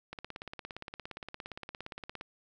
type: click train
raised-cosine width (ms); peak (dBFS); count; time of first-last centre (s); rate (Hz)
0.3; -25; 37; 0.13-2.211; 17.3
effects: none